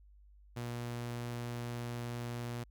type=tone; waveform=sawtooth; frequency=119.7 Hz; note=A#2; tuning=46 cents sharp; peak=-34 dBFS; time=0.56-2.64 s; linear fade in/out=10 ms; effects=added 50 Hz sine -57 dBFS peak until 2.7 s